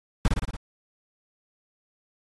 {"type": "noise with echo", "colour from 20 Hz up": "brown", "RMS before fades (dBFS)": -19, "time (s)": [0.25, 0.28], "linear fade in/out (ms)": 0, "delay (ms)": 57, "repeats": 5, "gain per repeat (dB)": -3, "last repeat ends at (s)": 0.565, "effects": ["AAC 32 kbps"]}